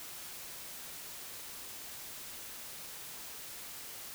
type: silence
effects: white hiss -46 dBFS RMS until 4.14 s